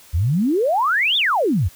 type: exponential two-way sweep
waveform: sine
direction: up then down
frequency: 73 to 3705 to 73 Hz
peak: -15 dBFS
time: 0.13-1.69 s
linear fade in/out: 20 ms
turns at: 1.17 s
effects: white hiss -47 dBFS RMS until 1.75 s